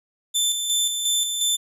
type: tone with tremolo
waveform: 20% pulse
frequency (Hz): 3538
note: A7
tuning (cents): +9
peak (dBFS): -13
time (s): 0.34-1.57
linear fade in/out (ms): 20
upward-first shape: square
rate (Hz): 2.8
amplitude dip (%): 45
effects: none